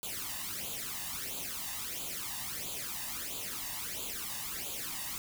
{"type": "noise with flanger", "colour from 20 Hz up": "white", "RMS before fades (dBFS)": -39, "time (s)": [0.03, 5.18], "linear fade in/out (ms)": 0, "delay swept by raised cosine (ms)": [0.27, 1.1], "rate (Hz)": 1.5, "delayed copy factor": 0.75, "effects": []}